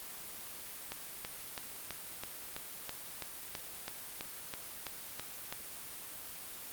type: click train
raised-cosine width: 0.2 ms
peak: -21 dBFS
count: 15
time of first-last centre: 0.92-5.525 s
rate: 3.04 Hz
effects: white hiss -46 dBFS RMS until 6.72 s + Opus 32 kbps